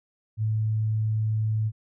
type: tone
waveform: sine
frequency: 109 Hz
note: A2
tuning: 16 cents flat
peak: -22 dBFS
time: 0.37-1.72 s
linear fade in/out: 50 ms
effects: none